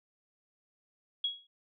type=tone with exponential decay; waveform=sine; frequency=3322 Hz; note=G#7; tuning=in tune; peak=-26 dBFS; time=1.24-1.47 s; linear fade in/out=5 ms; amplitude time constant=48 ms; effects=none